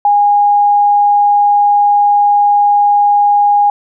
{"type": "tone", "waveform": "sine", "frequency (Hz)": 820, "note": "G#5", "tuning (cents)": -22, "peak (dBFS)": -6, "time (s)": [0.05, 3.7], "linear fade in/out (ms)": 2, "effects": []}